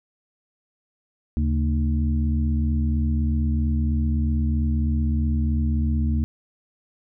harmonic tone with a mistuned harmonic, 75.7 Hz, D#2, 47 cents flat, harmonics 1 / 2 / 3 / 4, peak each -20 / -30 / -26 / -35 dBFS, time 1.37-6.24 s, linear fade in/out 0 ms, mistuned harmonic 2, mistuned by -150 cents, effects none

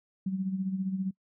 sine tone with tremolo, 190 Hz, F#3, 46 cents sharp, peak -26 dBFS, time 0.26-1.11 s, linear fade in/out 5 ms, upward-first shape sine, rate 15 Hz, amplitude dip 60%, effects noise-tail reverb RT60 0.1 s tail -25 dB re dry

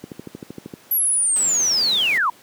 click train, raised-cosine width 3 ms, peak -16 dBFS, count 10, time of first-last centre 0.04-0.738 s, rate 12.9 Hz
sine linear sweep, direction down, 11840 to 913 Hz, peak -16 dBFS, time 0.91-2.3 s, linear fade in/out 5 ms
pink noise, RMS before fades -34 dBFS, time 1.36-2.18 s, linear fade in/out 2 ms
effects pink hiss -49 dBFS RMS until 2.42 s + high-pass 200 Hz 12 dB/octave

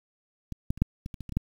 clicks, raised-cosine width 5 ms, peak -22 / -14 / -29 / -9 / -23 / -27 / -25 / -28 / -23 / -13 dBFS, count 10, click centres 0.523 / 0.705 / 0.776 / 0.82 / 1.061 / 1.142 / 1.207 / 1.293 / 1.323 / 1.37 s, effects 8-bit

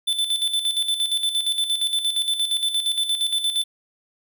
square tone with tremolo, 3520 Hz, A7, in tune, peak -19 dBFS, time 0.07-3.64 s, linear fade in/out 10 ms, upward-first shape square, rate 8.6 Hz, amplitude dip 60%, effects none

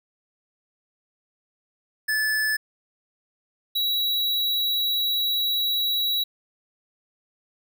square tone pair in turn, 1735 / 3895 Hz, A6 / B7, -25 / -25 cents, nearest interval octave + major second, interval 1400 cents, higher second, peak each -22 dBFS, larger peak neither, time 2.08-2.57 / 3.75-6.24 s, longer second, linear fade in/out 10 ms, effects none

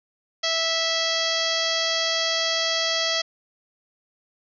harmonic tone with a mistuned harmonic, 656 Hz, E5, 9 cents flat, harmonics 1 / 2 / 3 / 4 / 5 / 6 / 7 / 8 / 9 / 10, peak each -29 / -33 / -29 / -36 / -27 / -32 / -29 / -30 / -35 / -41 dBFS, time 0.43-3.22 s, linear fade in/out 10 ms, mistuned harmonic 6, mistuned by +51 cents, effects none

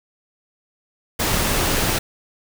pink noise, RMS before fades -20 dBFS, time 1.19-1.99 s, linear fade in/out 10 ms, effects none

